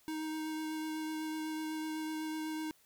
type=tone with vibrato; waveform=square; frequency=312.9 Hz; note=D#4; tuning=10 cents sharp; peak=-37 dBFS; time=0.08-2.71 s; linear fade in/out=0 ms; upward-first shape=triangle; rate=8 Hz; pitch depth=13 cents each way; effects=white hiss -67 dBFS RMS until 2.85 s